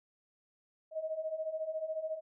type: beating tone pair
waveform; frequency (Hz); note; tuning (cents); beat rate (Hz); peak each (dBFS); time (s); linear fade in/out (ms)
sine; 622 / 636; D#5 / D#5; -1 / +38; 14; -40 / -36; 0.91-2.21; 50
effects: none